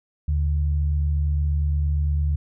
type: tone pair together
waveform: sine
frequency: 75.46 / 144.1 Hz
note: D2 / D3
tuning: +48 / -33 cents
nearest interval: major seventh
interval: 1119 cents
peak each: -19 / -29 dBFS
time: 0.28-2.36 s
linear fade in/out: 5 ms
effects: none